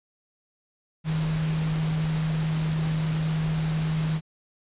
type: tone in noise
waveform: sine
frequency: 157.9 Hz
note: D#3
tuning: 26 cents sharp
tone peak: -23 dBFS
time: 1.04-4.21 s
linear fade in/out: 50 ms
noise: pink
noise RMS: -36 dBFS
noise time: 1.04-4.21 s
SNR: +10 dB
effects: resampled to 8000 Hz